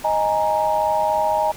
sine chord, D# suspended fourth, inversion none, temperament just, 622.3 / 829.7 / 933.4 Hz, D#5 / G#5 / A#5, 0 / -2 / +2 cents, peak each -21 dBFS, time 0.04-1.52 s, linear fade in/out 10 ms, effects pink hiss -39 dBFS RMS until 1.56 s

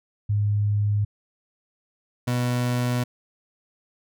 sine / 30% pulse tone pair in turn, 103.5 / 123.08 Hz, G#2 / B2, -5 / -5 cents, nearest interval minor third, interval 300 cents, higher second, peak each -19 dBFS, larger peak neither, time 0.29-1.05 / 2.27-3.04 s, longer second, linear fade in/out 10 ms, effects none

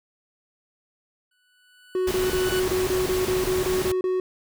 25% pulse tone with exponential growth, 1484 Hz, F#6, 5 cents sharp, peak -24 dBFS, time 1.31-2.6 s, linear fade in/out 5 ms, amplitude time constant 280 ms
triangle tone bursts, 370 Hz, F#4, in tune, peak -19 dBFS, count 12, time 1.95-4.2 s, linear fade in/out 2 ms, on 160 ms, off 30 ms
pink noise, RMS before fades -30 dBFS, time 2.07-3.92 s, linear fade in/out 5 ms
effects none

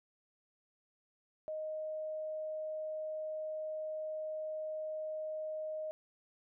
sine tone, 622.3 Hz, D#5, in tune, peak -37 dBFS, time 1.48-5.91 s, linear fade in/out 0 ms, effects none

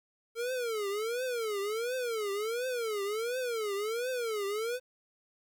square tone with vibrato, 451.6 Hz, A4, 45 cents sharp, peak -32 dBFS, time 0.35-4.8 s, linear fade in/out 50 ms, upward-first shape triangle, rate 1.4 Hz, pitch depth 250 cents each way, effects 11-bit

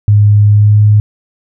sine tone with pitch glide, 103.83 to 105.16 Hz, G#2 to G#2, 0 to +22 cents, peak -3 dBFS, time 0.08-1 s, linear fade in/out 0 ms, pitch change +22 cents, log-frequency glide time 0.48-0.79 s, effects none

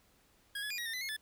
25% pulse tone with pitch steps, 1646 / 1696 / 2429 / 1899 / 1817 / 2008 / 2156 / 1737 Hz, G#6 / G#6 / D#7 / A#6 / A#6 / B6 / C#7 / A6, -16 / +36 / -42 / +32 / -45 / +28 / -49 / -23 cents, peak -33 dBFS, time 0.55-1.166 s, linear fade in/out 5 ms, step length 77 ms, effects pink hiss -68 dBFS RMS until 1.21 s

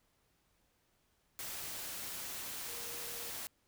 sine tone in noise, 473 Hz, A#4, 25 cents sharp, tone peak -53 dBFS, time 2.68-3.3 s, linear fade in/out 0 ms, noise white, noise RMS -43 dBFS, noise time 1.39-3.47 s, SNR -13 dB, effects pink hiss -75 dBFS RMS until 3.67 s

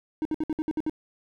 triangle tone bursts, 311.1 Hz, D#4, in tune, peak -22 dBFS, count 8, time 0.22-0.896 s, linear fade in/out 0 ms, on 32 ms, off 60 ms, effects none

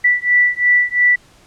sine beating tone pair, 1964 / 1966.9 Hz, B6 / B6, -10 / -8 cents, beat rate 2.9 Hz, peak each -14 / -14 dBFS, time 0.04-1.16 s, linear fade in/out 10 ms, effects pink hiss -49 dBFS RMS until 1.46 s + low-pass 9000 Hz 12 dB/octave

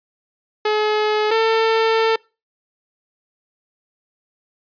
sawtooth tone pair in turn, 425.8 / 447.8 Hz, G#4 / A4, +43 / +30 cents, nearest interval minor second, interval 87 cents, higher second, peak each -12 / -10 dBFS, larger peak second, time 0.65-1.31 / 1.31-2.16 s, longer second, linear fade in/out 5 ms, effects noise-tail reverb RT60 0.3 s tail -25 dB re dry + resampled to 11025 Hz

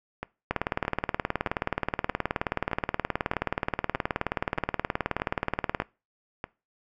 two click trains, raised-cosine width 0.5 ms, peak -17 / -10 dBFS, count 11 / 101, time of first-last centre 0.23-6.441 / 0.51-5.801 s, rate 1.61 / 18.9 Hz, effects noise-tail reverb RT60 0.3 s tail -22 dB re dry

